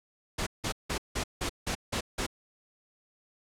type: noise bursts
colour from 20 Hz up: pink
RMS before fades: -31 dBFS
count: 8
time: 0.38-2.266 s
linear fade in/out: 10 ms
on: 87 ms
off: 170 ms
effects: low-pass 9000 Hz 12 dB/octave